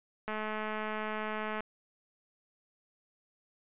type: click train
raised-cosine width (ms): 0.5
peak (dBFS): -22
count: 286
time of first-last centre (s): 0.28-1.606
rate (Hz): 215
effects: resampled to 8000 Hz